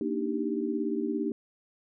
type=chord; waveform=sine; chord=Eb major seventh; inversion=second; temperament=equal; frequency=233.1 / 293.7 / 311.1 / 392 Hz; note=Bb3 / D4 / Eb4 / G4; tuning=0 / 0 / 0 / 0 cents; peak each=-33 dBFS; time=0.01-1.32 s; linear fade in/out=2 ms; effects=none